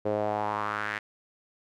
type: tone with band-pass filter sweep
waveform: sawtooth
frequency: 105.1 Hz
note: G#2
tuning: 21 cents sharp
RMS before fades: -30 dBFS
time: 0.05-0.99 s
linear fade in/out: 10 ms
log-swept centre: 490 to 1900 Hz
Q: 3.3
effects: none